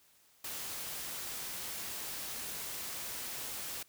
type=noise; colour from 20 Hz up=white; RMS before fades=-41 dBFS; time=0.44-3.83 s; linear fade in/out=5 ms; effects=white hiss -66 dBFS RMS until 3.88 s